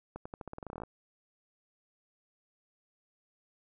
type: accelerating click train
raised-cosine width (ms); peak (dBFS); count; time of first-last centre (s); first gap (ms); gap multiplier
1; -27; 16; 0.16-0.835; 95; 0.88
effects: none